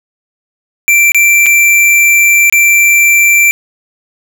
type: tone with dropouts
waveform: square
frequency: 2349 Hz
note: D7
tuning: in tune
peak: -5 dBFS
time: 0.88-3.51 s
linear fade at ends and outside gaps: 0 ms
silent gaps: 1.119-1.146 / 1.46-1.465 / 2.498-2.525 s
effects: none